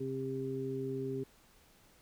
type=harmonic tone; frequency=133 Hz; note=C3; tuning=29 cents sharp; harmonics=1 / 2 / 3; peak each=-41 / -40 / -37 dBFS; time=0-1.24 s; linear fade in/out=10 ms; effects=pink hiss -64 dBFS RMS until 2.01 s